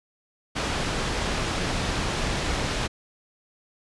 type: low-pass noise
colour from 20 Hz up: pink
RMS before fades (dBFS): -27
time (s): 0.55-2.88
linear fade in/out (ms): 20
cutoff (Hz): 5700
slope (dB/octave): 12
effects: resampled to 24000 Hz